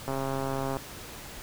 click train, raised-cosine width 1 ms, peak -18 dBFS, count 94, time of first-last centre 0.08-0.769 s, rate 135 Hz, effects pink hiss -43 dBFS RMS until 1.42 s

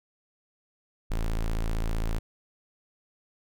square tone, 27.7 Hz, A0, 13 cents sharp, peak -26 dBFS, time 1.1-2.19 s, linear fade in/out 10 ms, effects none

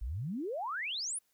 sine exponential sweep, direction up, 48.36 to 10690 Hz, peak -34 dBFS, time 0.01-1.19 s, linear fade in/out 10 ms, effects white hiss -75 dBFS RMS until 1.33 s

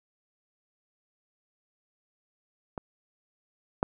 clicks, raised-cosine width 1 ms, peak -20 / -10 dBFS, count 2, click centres 2.778 / 3.829 s, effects none

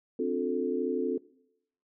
sine chord, D minor seventh, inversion third, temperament equal with one note detuned, 261.6 / 293.7 / 357.4 / 440 Hz, C4 / D4 / F4 / A4, 0 / 0 / +40 / 0 cents, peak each -32 / -36 / -32 / -31 dBFS, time 0.19-1.18 s, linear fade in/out 5 ms, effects noise-tail reverb RT60 0.8 s tail -22 dB re dry

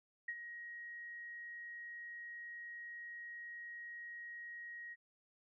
sine tone with ADSR envelope, 1889 Hz, A#6, 22 cents sharp, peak -37 dBFS, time 0.28-4.96 s, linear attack 6 ms, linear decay 55 ms, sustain -9 dB, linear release 37 ms, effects none

